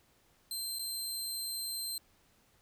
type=tone with dropouts; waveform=20% pulse; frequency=4135 Hz; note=C8; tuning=21 cents flat; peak=-30 dBFS; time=0.51-1.98 s; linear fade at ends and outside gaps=2 ms; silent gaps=0.787-0.793 s; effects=pink hiss -68 dBFS RMS until 2.61 s